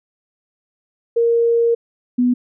sine tone pair in turn, 466.2 / 246.8 Hz, A#4 / B3, 0 / -1 cents, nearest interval major seventh, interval 1101 cents, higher first, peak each -12 dBFS, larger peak neither, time 1.16-1.75 / 2.18-2.34 s, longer first, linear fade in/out 10 ms, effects none

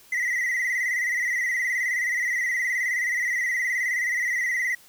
triangle tone with vibrato, 1975.5 Hz, B6, in tune, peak -21 dBFS, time 0.12-4.75 s, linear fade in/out 5 ms, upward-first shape square, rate 19 Hz, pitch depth 55 cents each way, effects white hiss -53 dBFS RMS until 4.88 s

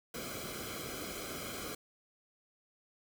pink noise with comb filter, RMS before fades -42 dBFS, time 0.14-1.75 s, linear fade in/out 5 ms, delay 1.1 ms, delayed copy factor -0.85, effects none

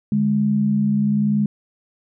sine tone pair together, 146.83 / 207.6 Hz, D3 / G#3, 0 / 0 cents, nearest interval tritone, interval 600 cents, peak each -23 / -16 dBFS, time 0.12-1.46 s, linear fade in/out 2 ms, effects none

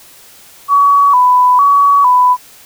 sine tone with vibrato, 1061 Hz, C6, 24 cents sharp, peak -5 dBFS, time 0.68-2.37 s, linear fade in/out 50 ms, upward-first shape square, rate 1.1 Hz, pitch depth 110 cents each way, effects white hiss -40 dBFS RMS until 2.65 s

